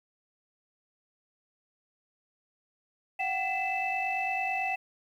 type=tone cluster; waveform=sine; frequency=715 / 764 / 2012 / 2637 Hz; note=F5 / G5 / B6 / E7; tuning=+41 / -45 / +32 / 0 cents; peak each=-37 / -31 / -37 / -31 dBFS; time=3.19-4.76 s; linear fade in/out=10 ms; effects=tanh soft clip ceiling -19 dBFS + 10-bit